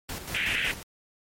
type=noise with tremolo; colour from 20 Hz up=pink; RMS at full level=-35 dBFS; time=0.09-0.83 s; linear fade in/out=2 ms; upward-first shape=square; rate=5.4 Hz; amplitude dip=55%
type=band-pass noise; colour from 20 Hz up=white; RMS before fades=-28 dBFS; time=0.34-0.72 s; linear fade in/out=10 ms; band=1600 to 3000 Hz; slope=48 dB/octave
effects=MP3 64 kbps